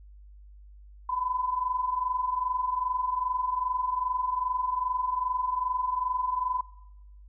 sine tone pair together, 987.8 / 1010.3 Hz, B5 / B5, 0 / +39 cents, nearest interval unison, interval 39 cents, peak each -32 / -28 dBFS, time 1.09-6.61 s, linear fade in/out 5 ms, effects noise-tail reverb RT60 1.0 s tail -20 dB re dry + added 50 Hz sine -47 dBFS peak until 7.28 s

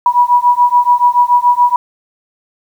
sine beating tone pair, 970 / 977 Hz, B5 / B5, -31 / -19 cents, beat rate 7 Hz, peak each -10 dBFS, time 0.06-1.76 s, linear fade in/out 2 ms, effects 7-bit

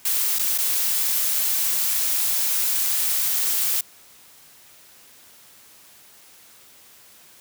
blue noise with dropouts, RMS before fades -22 dBFS, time 0.05-3.81 s, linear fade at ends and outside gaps 5 ms, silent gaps 0.387-0.392 / 0.579-0.584 s, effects white hiss -50 dBFS RMS until 7.4 s + high-pass 60 Hz 12 dB/octave

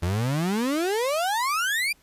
35% pulse exponential sweep, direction up, 82.41 to 2447 Hz, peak -21 dBFS, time 0.02-1.93 s, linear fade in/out 10 ms, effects pink hiss -60 dBFS RMS until 2.02 s + resampled to 32000 Hz

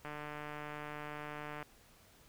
click train, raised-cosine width 0.5 ms, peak -29 dBFS, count 236, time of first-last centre 0.05-1.627 s, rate 149 Hz, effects pink hiss -63 dBFS RMS until 2.28 s

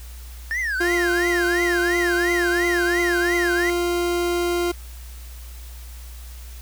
triangle tone with vibrato, 1760 Hz, A6, in tune, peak -20 dBFS, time 0.51-3.7 s, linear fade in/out 0 ms, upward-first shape triangle, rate 2.9 Hz, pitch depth 300 cents each way
40% pulse tone, 349.2 Hz, F4, in tune, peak -19 dBFS, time 0.8-4.72 s, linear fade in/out 10 ms
effects added 60 Hz sine -35 dBFS peak until 6.61 s + white hiss -46 dBFS RMS until 6.61 s

